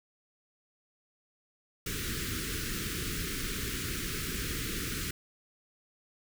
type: band-stop noise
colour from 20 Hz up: pink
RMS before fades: -35 dBFS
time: 1.86-5.11 s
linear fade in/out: 5 ms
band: 440 to 1300 Hz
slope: 48 dB/octave
effects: none